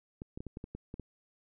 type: clicks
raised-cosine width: 3 ms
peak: -28 dBFS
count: 9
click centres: 0.219 / 0.375 / 0.405 / 0.467 / 0.571 / 0.641 / 0.75 / 0.941 / 0.997 s
effects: none